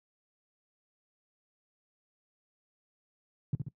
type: tone with echo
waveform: sine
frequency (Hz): 138.59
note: C#3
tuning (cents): 0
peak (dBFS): -24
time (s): 3.53-3.55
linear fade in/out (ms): 2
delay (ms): 67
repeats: 2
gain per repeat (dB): -5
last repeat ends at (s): 3.684
effects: noise-tail reverb RT60 0.1 s tail -20 dB re dry + high-pass 80 Hz 12 dB/octave